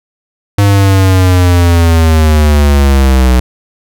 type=linear sweep; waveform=square; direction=down; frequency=101.7 to 61.74 Hz; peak=-5 dBFS; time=0.58-3.4 s; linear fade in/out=5 ms; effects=none